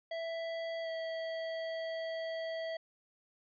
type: tone with pitch glide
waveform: square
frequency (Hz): 660 to 652.4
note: E5 to E5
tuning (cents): +2 to -18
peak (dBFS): -37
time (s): 0.11-2.77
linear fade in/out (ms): 5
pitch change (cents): -20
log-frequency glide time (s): 0.83-0.88
effects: resampled to 11025 Hz